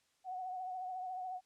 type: tone with vibrato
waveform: sine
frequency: 740 Hz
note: F#5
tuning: in tune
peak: -39 dBFS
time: 0.24-1.41 s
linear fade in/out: 50 ms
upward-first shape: triangle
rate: 14 Hz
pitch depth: 46 cents each way
effects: white hiss -75 dBFS RMS until 1.45 s + low-pass 8000 Hz 12 dB/octave